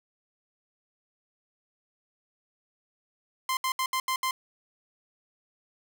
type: tone bursts at uneven times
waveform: sawtooth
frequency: 1042 Hz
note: C6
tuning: 7 cents flat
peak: -22 dBFS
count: 6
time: 3.49-3.57 / 3.64-3.72 / 3.79-3.86 / 3.93-4 / 4.08-4.16 / 4.23-4.31 s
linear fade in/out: 2 ms
effects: none